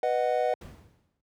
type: chord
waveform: triangle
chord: B major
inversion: none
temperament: just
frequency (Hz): 493.9 / 617.4 / 740.8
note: B4 / D#5 / F#5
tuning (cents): 0 / -14 / +2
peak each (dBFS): -26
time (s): 0.03-0.54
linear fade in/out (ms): 2
type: noise with exponential decay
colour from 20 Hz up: brown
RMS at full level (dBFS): -36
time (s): 0.61-1.21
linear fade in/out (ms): 5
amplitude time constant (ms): 130
effects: high-pass 80 Hz 12 dB/octave